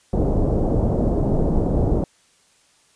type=low-pass noise; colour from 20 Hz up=pink; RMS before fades=-19 dBFS; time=0.13-2.04 s; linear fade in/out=2 ms; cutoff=620 Hz; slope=24 dB/octave; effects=white hiss -58 dBFS RMS until 2.95 s + resampled to 22050 Hz